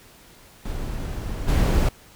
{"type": "noise with level steps", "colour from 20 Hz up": "brown", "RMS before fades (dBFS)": [-29, -18], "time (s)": [0.65, 1.89], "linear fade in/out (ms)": 5, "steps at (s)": 1.47, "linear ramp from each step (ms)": 20, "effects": ["pink hiss -50 dBFS RMS until 2.15 s"]}